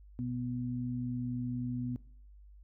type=tone pair together; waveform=sine; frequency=123.14 / 246.9 Hz; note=B2 / B3; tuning=-5 / 0 cents; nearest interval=octave; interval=1205 cents; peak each=-37 / -35 dBFS; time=0.19-1.96 s; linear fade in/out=0 ms; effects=noise-tail reverb RT60 0.5 s tail -19 dB re dry + added 50 Hz sine -52 dBFS peak until 2.63 s